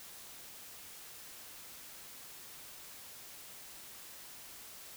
silence, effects white hiss -51 dBFS RMS until 4.96 s

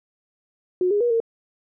sine tone with pitch steps, 363.8 / 411.5 / 479.6 / 457.9 Hz, F#4 / G#4 / A#4 / A#4, -29 / -16 / +49 / -31 cents, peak -17 dBFS, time 0.81-1.202 s, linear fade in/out 2 ms, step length 98 ms, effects none

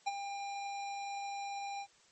square tone with ADSR envelope, 800 Hz, G5, 35 cents sharp, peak -30 dBFS, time 0.06-1.87 s, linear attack 16 ms, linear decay 27 ms, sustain -9 dB, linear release 63 ms, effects white hiss -65 dBFS RMS until 2.11 s + MP3 32 kbps

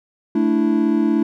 triangle chord, A suspended fourth, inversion none, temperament just, 220 / 293.3 / 330 Hz, A3 / D4 / E4, 0 / -2 / +2 cents, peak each -17 dBFS, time 0.35-1.23 s, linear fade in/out 5 ms, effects none

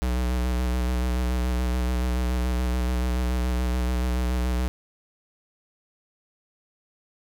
square tone with vibrato, 61.74 Hz, B1, in tune, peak -23 dBFS, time 0.02-4.68 s, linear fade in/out 0 ms, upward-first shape square, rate 7 Hz, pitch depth 30 cents each way, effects none

